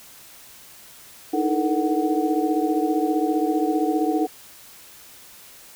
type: tone cluster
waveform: sine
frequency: 305 / 320.2 / 435.7 / 474.4 / 743 Hz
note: D#4 / D#4 / A4 / A#4 / F#5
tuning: -34 / +50 / -17 / +30 / +7 cents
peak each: -23 / -24 / -27 / -31 / -26 dBFS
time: 1.33-4.27 s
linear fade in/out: 10 ms
effects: white hiss -46 dBFS RMS until 5.75 s